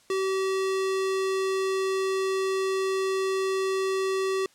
square tone, 382.9 Hz, G4, 41 cents flat, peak -25 dBFS, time 0.1-4.46 s, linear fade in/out 2 ms, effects white hiss -60 dBFS RMS until 4.54 s + low-pass 9000 Hz 12 dB/octave

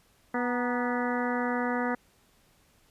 harmonic tone with a mistuned harmonic, 245.6 Hz, B3, 9 cents flat, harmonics 1 / 2 / 3 / 4 / 5 / 6 / 7 / 8, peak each -30 / -33 / -35 / -36 / -37 / -38 / -38 / -39 dBFS, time 0.34-1.95 s, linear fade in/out 5 ms, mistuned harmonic 4, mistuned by -61 cents, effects pink hiss -64 dBFS RMS until 2.9 s + resampled to 32000 Hz

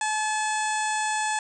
harmonic tone with a mistuned harmonic, 860 Hz, A5, 40 cents flat, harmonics 1 / 2 / 3 / 4 / 5 / 6 / 7 / 8 / 9 / 10, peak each -26 / -30 / -36 / -39 / -42 / -45 / -43 / -39 / -36 / -37 dBFS, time 0.01-1.39 s, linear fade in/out 2 ms, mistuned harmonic 7, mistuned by +23 cents, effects none

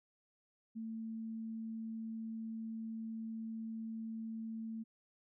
sine tone, 223.7 Hz, A3, 29 cents sharp, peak -40 dBFS, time 0.75-4.84 s, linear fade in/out 20 ms, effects none

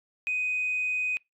sine tone, 2500 Hz, D#7, 8 cents sharp, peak -25 dBFS, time 0.27-1.17 s, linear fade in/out 0 ms, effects noise-tail reverb RT60 0.2 s tail -26 dB re dry + tanh soft clip ceiling -21 dBFS

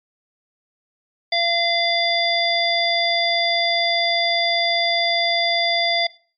harmonic tone with a mistuned harmonic, 685 Hz, F5, 34 cents flat, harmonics 1 / 3 / 5 / 7, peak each -22 / -22 / -22 / -22 dBFS, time 1.32-6.07 s, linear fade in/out 5 ms, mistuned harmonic 5, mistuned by +42 cents, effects noise-tail reverb RT60 0.4 s tail -20 dB re dry + MP3 48 kbps

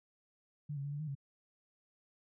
sine tone with pitch steps, 147.5 / 139.1 / 143.3 / 145.4 / 155.2 / 138.9 Hz, D3 / C#3 / D3 / D3 / D#3 / C#3, +8 / +6 / -42 / -17 / -4 / +4 cents, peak -37 dBFS, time 0.69-1.152 s, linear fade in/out 10 ms, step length 77 ms, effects none

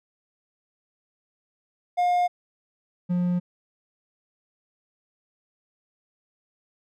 triangle tone pair in turn, 712 / 177.63 Hz, F5 / F3, +33 / +30 cents, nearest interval 2 octaves, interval 2403 cents, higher first, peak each -17 / -19 dBFS, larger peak first, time 1.97-2.28 / 3.09-3.4 s, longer neither, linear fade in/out 20 ms, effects none

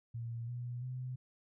sine tone with pitch steps, 116.54 / 121.77 / 127.23 Hz, A#2 / B2 / C3, 0 / -24 / -48 cents, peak -38 dBFS, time 0.14-1.16 s, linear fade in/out 10 ms, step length 340 ms, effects none

